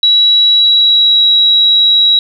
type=tone with pitch glide; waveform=sine; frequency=3900 to 3873 Hz; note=B7 to B7; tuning=-23 to -35 cents; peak=-5 dBFS; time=0.03-2.19 s; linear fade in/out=2 ms; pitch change=-12 cents; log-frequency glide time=0.55-1.25 s; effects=7-bit